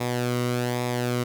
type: tone with flanger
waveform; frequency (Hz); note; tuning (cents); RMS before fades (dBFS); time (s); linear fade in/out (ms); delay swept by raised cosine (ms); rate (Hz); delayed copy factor
sawtooth; 122.6; B2; -12; -26; 0-1.24; 10; 0.67 to 1.2; 1.2; -0.6
effects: none